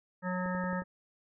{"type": "harmonic tone", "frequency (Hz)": 182.3, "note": "F#3", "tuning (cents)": -25, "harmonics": [1, 3, 5, 7, 9, 10], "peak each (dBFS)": [-33, -38, -40, -41, -43, -43], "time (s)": [0.22, 0.84], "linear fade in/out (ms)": 50}
{"type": "click train", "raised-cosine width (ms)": 2, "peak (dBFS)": -33, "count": 5, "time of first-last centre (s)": [0.46, 0.82], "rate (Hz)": 11.1}
{"effects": []}